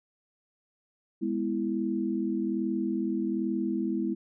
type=chord; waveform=sine; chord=E major; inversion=first; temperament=just; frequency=206 / 247.2 / 329.6 Hz; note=G#3 / B3 / E4; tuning=-14 / +2 / 0 cents; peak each=-31 / -32 / -30 dBFS; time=1.21-4.15 s; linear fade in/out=20 ms; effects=none